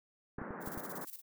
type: band-pass noise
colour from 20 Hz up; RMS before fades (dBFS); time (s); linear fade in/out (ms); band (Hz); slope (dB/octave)
pink; -45; 0.38-1.05; 5; 160 to 1800; 48
type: clicks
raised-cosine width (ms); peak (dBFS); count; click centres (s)
3; -31; 5; 0.385 / 0.417 / 0.507 / 0.675 / 0.775
type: noise with tremolo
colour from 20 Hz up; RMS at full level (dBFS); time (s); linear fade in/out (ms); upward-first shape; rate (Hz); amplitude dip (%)
violet; -45; 0.6-1.22; 50; square; 17; 70
effects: none